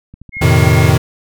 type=click train; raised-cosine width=5 ms; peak=-22 dBFS; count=8; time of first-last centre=0.14-0.674 s; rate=13.1 Hz
type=tone; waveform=sine; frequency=2152 Hz; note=C7; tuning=48 cents sharp; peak=-21 dBFS; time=0.32-0.92 s; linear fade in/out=50 ms
type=chord; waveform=square; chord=F dominant seventh; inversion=none; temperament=equal with one note detuned; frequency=87.31 / 110 / 128.57 / 155.56 Hz; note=F2 / A2 / C3 / Eb3; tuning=0 / 0 / -30 / 0 cents; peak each=-14 dBFS; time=0.41-0.98 s; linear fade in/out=10 ms
effects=none